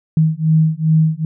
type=beating tone pair; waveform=sine; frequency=157.1 / 159.6 Hz; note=D#3 / D#3; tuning=+17 / +44 cents; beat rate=2.5 Hz; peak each=-14 dBFS; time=0.17-1.25 s; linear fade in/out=2 ms; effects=none